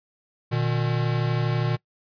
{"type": "tone pair together", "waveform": "square", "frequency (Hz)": [120.22, 152.6], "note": ["B2", "D#3"], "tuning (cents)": [-46, -33], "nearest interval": "major third", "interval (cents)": 413, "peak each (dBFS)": [-24, -27], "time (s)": [0.51, 1.77], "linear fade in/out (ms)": 20, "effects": ["noise-tail reverb RT60 0.1 s tail -22 dB re dry", "resampled to 11025 Hz"]}